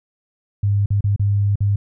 sine tone with dropouts, 101.2 Hz, G#2, 44 cents flat, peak -14 dBFS, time 0.63-1.76 s, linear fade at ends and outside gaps 5 ms, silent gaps 0.86-0.904 / 1.008-1.041 / 1.162-1.195 / 1.557-1.605 s, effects none

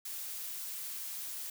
blue noise, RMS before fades -41 dBFS, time 0.05-1.5 s, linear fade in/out 5 ms, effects none

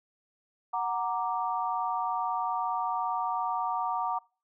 sine chord, Gb augmented, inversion none, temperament equal, 740 / 932.3 / 1174.7 Hz, Gb5 / Bb5 / D6, 0 / 0 / 0 cents, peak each -32 / -31 / -33 dBFS, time 0.73-4.19 s, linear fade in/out 10 ms, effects noise-tail reverb RT60 0.4 s tail -26 dB re dry

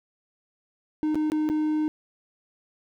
triangle tone with dropouts, 307.1 Hz, D#4, 23 cents flat, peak -20 dBFS, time 1.03-1.88 s, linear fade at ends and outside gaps 0 ms, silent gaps 1.146-1.155 / 1.3-1.319 / 1.49-1.499 s, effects none

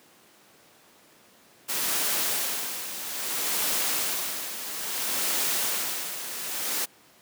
white noise with tremolo, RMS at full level -26 dBFS, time 1.68-6.86 s, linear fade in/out 20 ms, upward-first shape sine, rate 0.6 Hz, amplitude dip 65%, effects pink hiss -56 dBFS RMS until 7.21 s + high-pass 200 Hz 12 dB/octave

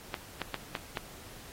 clicks, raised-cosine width 0.3 ms, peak -17 dBFS, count 5, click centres 0.142 / 0.417 / 0.543 / 0.752 / 0.972 s, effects pink hiss -50 dBFS RMS until 1.52 s + AAC 48 kbps

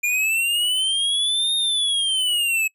square linear two-way sweep, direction up then down, 2401 to 3700 to 2567 Hz, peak -19 dBFS, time 0.03-2.68 s, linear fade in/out 10 ms, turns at 1.55 s, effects noise-tail reverb RT60 0.1 s tail -24 dB re dry + resampled to 32000 Hz

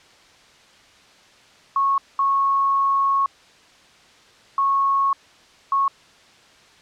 sine tone bursts at uneven times, 1100 Hz, C#6, 14 cents flat, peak -16 dBFS, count 4, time 1.76-1.98 / 2.19-3.26 / 4.58-5.13 / 5.72-5.88 s, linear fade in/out 2 ms, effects white hiss -51 dBFS RMS until 6.81 s + low-pass 5000 Hz 12 dB/octave

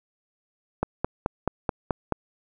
click train, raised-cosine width 1 ms, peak -9 dBFS, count 7, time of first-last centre 0.83-2.123 s, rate 4.64 Hz, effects none

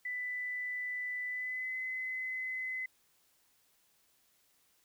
sine tone with pitch glide, 1990 to 2032 Hz, B6 to B6, +13 to +49 cents, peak -35 dBFS, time 0.05-2.86 s, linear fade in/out 5 ms, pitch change +36 cents, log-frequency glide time 1.27-1.76 s, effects white hiss -71 dBFS RMS until 4.84 s

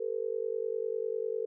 sine tone with amplitude modulation, 450.1 Hz, A4, 39 cents sharp, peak -26 dBFS, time 0-1.46 s, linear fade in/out 10 ms, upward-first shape sine, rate 50 Hz, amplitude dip 100%, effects none

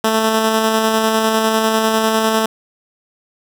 10% pulse tone with tremolo, 221 Hz, A3, 8 cents sharp, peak -4 dBFS, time 0.04-2.46 s, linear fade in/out 5 ms, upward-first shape square, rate 10 Hz, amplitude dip 25%, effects none

